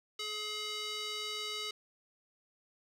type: tone with band-pass filter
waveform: square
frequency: 423.7 Hz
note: G#4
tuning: 35 cents sharp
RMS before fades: -39 dBFS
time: 0.19-1.71 s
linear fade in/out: 5 ms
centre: 3900 Hz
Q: 1.7
effects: none